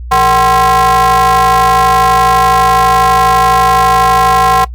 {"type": "ring-modulated tone", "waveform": "square", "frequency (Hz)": 146.83, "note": "D3", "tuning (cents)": 0, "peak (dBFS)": -4, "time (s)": [0.11, 4.65], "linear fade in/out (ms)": 10, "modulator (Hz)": 907, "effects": ["noise-tail reverb RT60 0.1 s tail -19 dB re dry", "added 60 Hz sine -21 dBFS peak until 4.74 s"]}